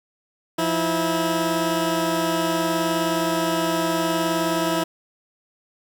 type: tone pair together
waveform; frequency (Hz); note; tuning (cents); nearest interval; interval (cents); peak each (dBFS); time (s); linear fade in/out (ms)
15% pulse; 172 / 324.7; F3 / E4; -26 / -26; major seventh; 1100; -20 / -15; 0.58-4.84; 10
effects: 8-bit